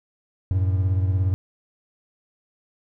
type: beating tone pair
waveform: triangle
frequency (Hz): 92.6 / 109.6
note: F#2 / A2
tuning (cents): +2 / -6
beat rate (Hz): 17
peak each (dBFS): -17 / -25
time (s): 0.51-1.34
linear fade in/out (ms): 0
effects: none